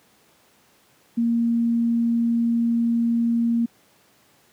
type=tone; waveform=sine; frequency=233.1 Hz; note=A#3; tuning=in tune; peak=-17 dBFS; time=1.17-3.66 s; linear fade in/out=10 ms; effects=pink hiss -58 dBFS RMS until 4.52 s + high-pass 150 Hz 12 dB/octave